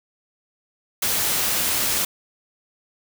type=noise; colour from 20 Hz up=white; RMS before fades=-22 dBFS; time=1.02-2.05 s; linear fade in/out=5 ms; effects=none